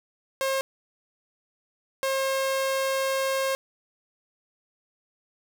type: tone bursts at uneven times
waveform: sawtooth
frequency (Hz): 536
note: C5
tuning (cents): +42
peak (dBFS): -20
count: 2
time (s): 0.41-0.61 / 2.03-3.55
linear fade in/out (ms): 0
effects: none